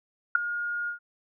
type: tone with ADSR envelope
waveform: sine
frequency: 1426 Hz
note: F6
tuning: 36 cents sharp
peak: -12 dBFS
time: 0.35-0.99 s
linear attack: 5 ms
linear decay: 5 ms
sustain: -16 dB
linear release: 110 ms
effects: none